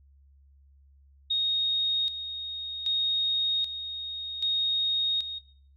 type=tone with tremolo; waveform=sine; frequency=3729 Hz; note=A#7; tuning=in tune; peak=-23 dBFS; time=1.3-5.39 s; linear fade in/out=10 ms; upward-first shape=square; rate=0.64 Hz; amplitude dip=65%; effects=noise-tail reverb RT60 0.6 s tail -18 dB re dry + added 69 Hz sine -55 dBFS peak until 5.76 s